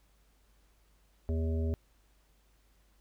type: harmonic tone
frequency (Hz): 80.7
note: E2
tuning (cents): -36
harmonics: 1 / 3 / 5 / 7 / 8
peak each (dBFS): -29 / -38 / -40 / -46 / -50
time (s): 1.29-1.74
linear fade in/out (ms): 0
effects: added 50 Hz sine -65 dBFS peak until 3 s + pink hiss -71 dBFS RMS until 3 s